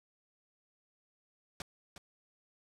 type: noise with echo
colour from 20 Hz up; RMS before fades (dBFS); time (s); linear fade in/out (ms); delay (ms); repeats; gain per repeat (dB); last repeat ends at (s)
pink; -41; 1.6-1.62; 2; 360; 1; -9; 1.98
effects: low-pass 9000 Hz 12 dB/octave